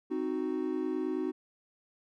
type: chord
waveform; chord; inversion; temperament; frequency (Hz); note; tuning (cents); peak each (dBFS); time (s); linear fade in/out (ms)
triangle; C diminished; none; equal; 261.6 / 311.1 / 370; C4 / Eb4 / Gb4; 0 / 0 / 0; -34 / -32 / -32; 0.1-1.32; 20
effects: none